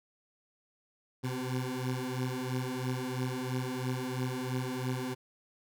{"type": "beating tone pair", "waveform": "20% pulse", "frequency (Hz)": [126.1, 129.1], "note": ["B2", "C3"], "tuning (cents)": [36, -23], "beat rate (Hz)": 3, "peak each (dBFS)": [-31, -30], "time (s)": [1.23, 5.15], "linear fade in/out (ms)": 20, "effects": []}